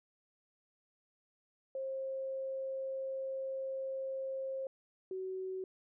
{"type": "tone pair in turn", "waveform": "sine", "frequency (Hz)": [533, 376], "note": ["C5", "F#4"], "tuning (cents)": [32, 28], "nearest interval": "tritone", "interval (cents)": 604, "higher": "first", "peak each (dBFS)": [-36, -37], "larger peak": "first", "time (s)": [[1.75, 4.67], [5.11, 5.64]], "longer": "first", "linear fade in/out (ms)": 2, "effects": []}